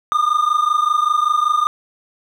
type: tone pair together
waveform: triangle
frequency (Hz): 1200 / 1225.2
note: D6 / D#6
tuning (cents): +37 / -27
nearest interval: unison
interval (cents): 36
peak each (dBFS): -15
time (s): 0.12-1.67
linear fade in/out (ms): 0
effects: none